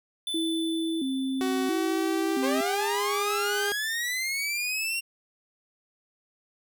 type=tone with exponential decay; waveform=square; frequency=3507 Hz; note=A7; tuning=6 cents flat; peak=-29 dBFS; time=0.27-3.59 s; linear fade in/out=2 ms; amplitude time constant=720 ms
type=tone with vibrato; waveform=sine; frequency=294 Hz; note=D4; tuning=2 cents sharp; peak=-26 dBFS; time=0.34-2.61 s; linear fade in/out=5 ms; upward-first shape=square; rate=0.74 Hz; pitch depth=180 cents each way
type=tone with pitch glide; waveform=sawtooth; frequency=375 to 408.9 Hz; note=F#4 to G#4; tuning=+23 to -27 cents; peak=-24 dBFS; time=1.41-3.72 s; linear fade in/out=0 ms; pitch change=+150 cents; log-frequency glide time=1.66-3 s
type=linear sweep; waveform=sawtooth; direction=up; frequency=500 to 2772 Hz; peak=-24 dBFS; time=2.42-5.01 s; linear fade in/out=20 ms
effects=none